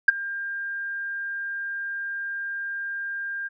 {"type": "tone with ADSR envelope", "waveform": "sine", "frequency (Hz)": 1600, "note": "G6", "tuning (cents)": 35, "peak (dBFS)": -7, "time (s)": [0.08, 3.49], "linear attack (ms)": 6, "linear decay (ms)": 17, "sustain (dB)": -21, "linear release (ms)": 25, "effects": ["tanh soft clip ceiling -4 dBFS"]}